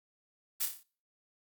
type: noise with echo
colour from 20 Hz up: blue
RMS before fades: -32 dBFS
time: 0.6-0.66 s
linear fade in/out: 10 ms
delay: 29 ms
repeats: 6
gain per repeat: -5 dB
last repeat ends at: 0.834 s
effects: noise-tail reverb RT60 0.4 s tail -22 dB re dry + Opus 48 kbps